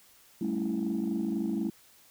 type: chord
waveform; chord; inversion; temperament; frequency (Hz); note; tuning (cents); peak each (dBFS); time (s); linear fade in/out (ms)
sine; A dominant seventh; third; equal; 196 / 220 / 277.2 / 329.6; G3 / A3 / C#4 / E4; 0 / 0 / 0 / 0; -33 / -31 / -35 / -32; 0.41-1.7; 5
effects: tanh soft clip ceiling -22 dBFS + white hiss -59 dBFS RMS until 2.1 s